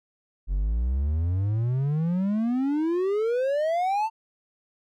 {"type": "exponential sweep", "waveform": "triangle", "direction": "up", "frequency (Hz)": [44.53, 910], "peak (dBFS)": -20, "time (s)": [0.47, 4.1], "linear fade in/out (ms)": 50, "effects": []}